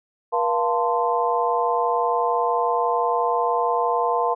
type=tone cluster; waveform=sine; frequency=478.4 / 694 / 887 / 1038 Hz; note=A#4 / F5 / A5 / C6; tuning=+45 / -11 / +14 / -14 cents; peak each=-24 dBFS; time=0.32-4.35 s; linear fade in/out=20 ms; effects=none